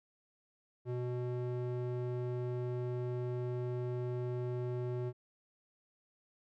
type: tone with band-pass filter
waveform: square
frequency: 123.47 Hz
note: B2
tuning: in tune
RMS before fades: -37 dBFS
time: 0.85-5.13 s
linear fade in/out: 50 ms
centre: 290 Hz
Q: 1.3
effects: none